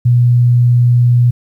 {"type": "tone", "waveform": "sine", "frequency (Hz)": 121.6, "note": "B2", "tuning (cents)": -26, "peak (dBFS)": -6, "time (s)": [0.05, 1.31], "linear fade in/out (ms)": 10, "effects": ["8-bit"]}